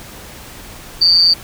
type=tone with amplitude modulation; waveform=sine; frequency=4600 Hz; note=D8; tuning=37 cents flat; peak=-4 dBFS; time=1.01-1.34 s; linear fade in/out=10 ms; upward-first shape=sine; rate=171 Hz; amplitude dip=80%; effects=pink hiss -35 dBFS RMS until 1.43 s